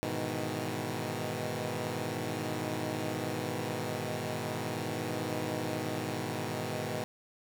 10% pulse chord, E major seventh, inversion first, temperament equal, 103.83 / 123.47 / 155.56 / 164.81 Hz, G#2 / B2 / D#3 / E3, 0 / 0 / 0 / 0 cents, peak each -30 / -29 / -30 / -35 dBFS, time 0.03-7.04 s, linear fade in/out 0 ms, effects none

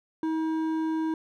sine tone with hard clipping, 319 Hz, D#4, 43 cents sharp, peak -27 dBFS, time 0.23-1.14 s, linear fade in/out 2 ms, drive 8 dB, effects none

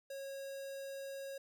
square tone with notch filter, 547 Hz, C#5, 23 cents flat, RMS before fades -45 dBFS, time 0.1-1.38 s, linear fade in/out 5 ms, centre 2200 Hz, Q 1.6, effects none

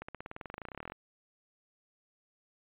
accelerating click train, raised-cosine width 0.5 ms, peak -26 dBFS, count 24, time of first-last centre 0.02-0.92 s, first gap 65 ms, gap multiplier 0.95, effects resampled to 8000 Hz

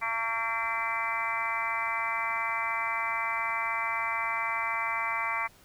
harmonic tone with a mistuned harmonic, 227 Hz, A#3, 46 cents flat, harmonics 3 / 4 / 5 / 6 / 7 / 8 / 9 / 10, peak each -42 / -35 / -33 / -40 / -41 / -43 / -33 / -35 dBFS, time 0.01-5.48 s, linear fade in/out 20 ms, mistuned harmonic 10, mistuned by +47 cents, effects pink hiss -58 dBFS RMS until 5.64 s

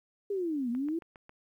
sine linear two-way sweep, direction down then up, 412.9 to 229.9 to 341.9 Hz, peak -29 dBFS, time 0.3-0.99 s, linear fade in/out 5 ms, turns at 0.7 s
click train, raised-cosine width 0.5 ms, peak -35 dBFS, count 5, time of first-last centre 0.75-1.294 s, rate 7.35 Hz
effects 11-bit

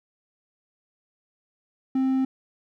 triangle tone, 263.4 Hz, C4, 12 cents sharp, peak -18 dBFS, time 1.95-2.25 s, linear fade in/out 5 ms, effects none

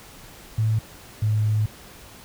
sine tone pair in turn, 110 / 107.12 Hz, A2 / A2, 0 / -46 cents, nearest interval unison, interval 46 cents, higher first, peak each -18 dBFS, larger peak neither, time 0.58-0.79 / 1.22-1.66 s, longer second, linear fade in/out 5 ms, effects pink hiss -45 dBFS RMS until 2.24 s

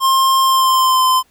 square tone with pitch glide, 1062 to 1031.2 Hz, C6 to C6, +25 to -26 cents, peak -11 dBFS, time 0-1.23 s, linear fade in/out 50 ms, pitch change -51 cents, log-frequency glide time 0.41-1.05 s, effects pink hiss -56 dBFS RMS until 1.3 s

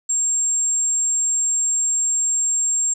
sine tone, 7459 Hz, A#8, in tune, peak -17 dBFS, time 0.09-2.94 s, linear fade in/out 10 ms, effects none

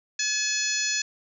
harmonic tone, 853 Hz, G#5, 46 cents sharp, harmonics 2 / 3 / 4 / 5 / 6 / 7 / 8, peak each -32 / -31 / -35 / -32 / -33 / -30 / -31 dBFS, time 0.19-1.02 s, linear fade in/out 5 ms, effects none

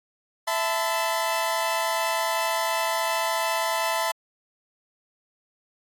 sawtooth chord, E suspended fourth, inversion none, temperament equal with one note detuned, 659.3 / 880 / 1013.8 Hz, E5 / A5 / B5, 0 / 0 / +45 cents, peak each -24 dBFS, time 0.47-4.12 s, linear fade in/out 10 ms, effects AAC 64 kbps

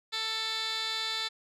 15% pulse tone with band-pass filter, 442.7 Hz, A4, 11 cents sharp, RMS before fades -33 dBFS, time 0.12-1.29 s, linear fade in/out 20 ms, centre 3500 Hz, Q 4, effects none

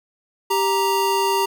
square tone pair together, 392 / 934.6 Hz, G4 / A#5, 0 / +4 cents, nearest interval octave + minor third, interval 1504 cents, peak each -22 / -20 dBFS, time 0.5-1.46 s, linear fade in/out 10 ms, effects none

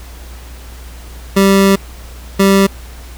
25% pulse tone bursts at uneven times, 195.5 Hz, G3, 4 cents flat, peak -3 dBFS, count 2, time 1.36-1.76 / 2.39-2.67 s, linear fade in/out 10 ms, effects added 60 Hz sine -30 dBFS peak until 3.17 s + pink hiss -38 dBFS RMS until 3.17 s

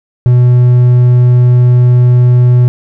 triangle tone with hard clipping, 123.47 Hz, B2, in tune, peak -4 dBFS, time 0.26-2.68 s, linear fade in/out 0 ms, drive 6 dB, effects none

